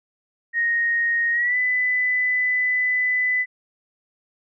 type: tone with pitch glide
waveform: sine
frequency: 1866 to 1999.9 Hz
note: A#6 to B6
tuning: +1 to +21 cents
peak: -18 dBFS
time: 0.53-3.46 s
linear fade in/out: 50 ms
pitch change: +120 cents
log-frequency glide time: 1.32-1.57 s
effects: none